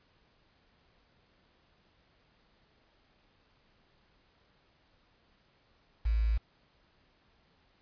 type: tone with quantisation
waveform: sine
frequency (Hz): 55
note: A1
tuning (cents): 0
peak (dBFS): -25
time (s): 6.05-6.38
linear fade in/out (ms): 10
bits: 8
effects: pink hiss -68 dBFS RMS until 7.81 s + resampled to 11025 Hz